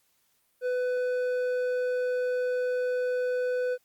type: tone with hard clipping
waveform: sine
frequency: 499.4 Hz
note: B4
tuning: 19 cents sharp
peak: -27 dBFS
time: 0.61-3.78 s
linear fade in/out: 50 ms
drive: 6 dB
effects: white hiss -70 dBFS RMS until 3.84 s + Opus 48 kbps